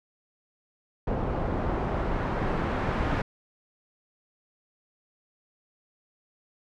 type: noise with low-pass filter sweep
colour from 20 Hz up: pink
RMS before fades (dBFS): -28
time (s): 1.07-3.22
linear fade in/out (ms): 5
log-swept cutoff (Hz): 820 to 1700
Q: 0.81
effects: none